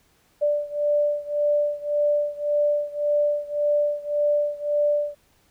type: beating tone pair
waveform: sine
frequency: 587.3 / 589.1 Hz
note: D5 / D5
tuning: 0 / +5 cents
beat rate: 1.8 Hz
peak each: -22 / -24 dBFS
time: 0.41-5.15 s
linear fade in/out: 20 ms
effects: pink hiss -62 dBFS RMS until 5.5 s